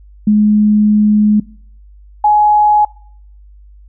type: tone pair in turn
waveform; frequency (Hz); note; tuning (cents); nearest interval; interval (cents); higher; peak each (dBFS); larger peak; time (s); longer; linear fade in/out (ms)
sine; 210.6 / 840; G#3 / G#5; +24 / +19; 2 octaves; 2395; second; -6; neither; 0.27-1.4 / 2.24-2.85; first; 5
effects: noise-tail reverb RT60 0.6 s tail -23 dB re dry + added 50 Hz sine -37 dBFS peak until 3.88 s